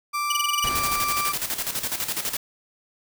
35% pulse tone, 1174.7 Hz, D6, in tune, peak -22 dBFS, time 0.13-1.33 s, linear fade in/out 20 ms
sawtooth tone bursts, 2939 Hz, F#7, 12 cents flat, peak -18 dBFS, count 9, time 0.3-0.691 s, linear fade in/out 5 ms, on 23 ms, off 23 ms
pink noise with exponential decay, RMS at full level -29 dBFS, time 0.64-2.02 s, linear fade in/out 1 ms, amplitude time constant 300 ms
white noise with tremolo, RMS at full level -26 dBFS, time 0.75-2.37 s, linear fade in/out 5 ms, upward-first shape square, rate 12 Hz, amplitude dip 65%
effects none

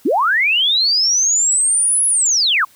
sine linear two-way sweep, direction up then down, 217.5 to 10548 to 971 Hz, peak -12 dBFS, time 0.05-2.65 s, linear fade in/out 10 ms, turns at 2.06 s, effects white hiss -50 dBFS RMS until 2.75 s

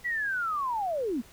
sine linear sweep, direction down, 1975.5 to 207.7 Hz, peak -27 dBFS, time 0.04-1.22 s, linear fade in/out 20 ms, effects pink hiss -54 dBFS RMS until 1.32 s

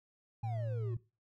triangle exponential sweep, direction down, 830.6 to 349.2 Hz, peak -40 dBFS, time 0.43-0.95 s, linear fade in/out 10 ms
sine tone, 113.4 Hz, A#2, 47 cents flat, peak -34 dBFS, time 0.43-0.97 s, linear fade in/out 5 ms
effects noise-tail reverb RT60 0.3 s tail -20 dB re dry + tanh soft clip ceiling -27 dBFS

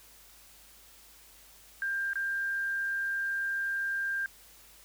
sine tone with dropouts, 1592 Hz, G6, 26 cents sharp, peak -29 dBFS, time 1.82-4.26 s, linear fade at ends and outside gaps 1 ms, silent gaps 2.133-2.156 s, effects added 50 Hz sine -64 dBFS peak until 4.84 s + white hiss -56 dBFS RMS until 4.84 s

